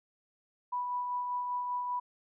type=tone with tremolo; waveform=sine; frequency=985 Hz; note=B5; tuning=5 cents flat; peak=-30 dBFS; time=0.72-2 s; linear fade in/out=10 ms; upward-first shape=sine; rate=5.1 Hz; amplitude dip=30%; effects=none